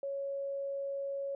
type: tone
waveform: sine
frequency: 554.4 Hz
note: C#5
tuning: in tune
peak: -34 dBFS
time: 0.03-1.35 s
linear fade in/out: 2 ms
effects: none